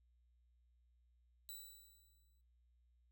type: tone with exponential decay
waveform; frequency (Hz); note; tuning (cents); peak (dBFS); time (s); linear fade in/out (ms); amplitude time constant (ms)
5% pulse; 3951; B7; 0; -39; 1.49-2.41; 0; 200
effects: noise-tail reverb RT60 0.3 s tail -21 dB re dry + added 60 Hz sine -70 dBFS peak until 3.11 s